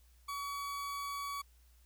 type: tone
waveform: 40% pulse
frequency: 1133 Hz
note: C#6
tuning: 37 cents sharp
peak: -37 dBFS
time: 0.28-1.42 s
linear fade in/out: 10 ms
effects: added 60 Hz sine -61 dBFS peak until 1.85 s + white hiss -71 dBFS RMS until 1.85 s